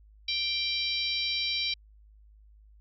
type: harmonic tone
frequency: 784 Hz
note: G5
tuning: in tune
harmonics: 3 / 4 / 5 / 6 / 7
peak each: -34 / -35 / -31 / -35 / -38 dBFS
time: 0.28-1.74 s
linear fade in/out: 5 ms
effects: added 52 Hz sine -53 dBFS peak until 2.8 s